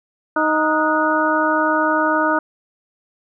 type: harmonic tone with a mistuned harmonic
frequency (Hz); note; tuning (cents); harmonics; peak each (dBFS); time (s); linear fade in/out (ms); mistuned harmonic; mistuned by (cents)
311.1; D#4; 0; 1 / 2 / 3 / 4 / 5; -21 / -21 / -21 / -21 / -21; 0.36-2.39; 5; 5; -100
effects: none